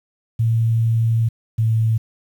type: tone pair in turn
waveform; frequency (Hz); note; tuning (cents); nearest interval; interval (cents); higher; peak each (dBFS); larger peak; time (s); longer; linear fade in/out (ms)
sine; 114 / 111.91; A#2 / A2; -38 / +30; unison; 32; first; -14; neither; 0.39-1.29 / 1.58-1.98; first; 10
effects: 8-bit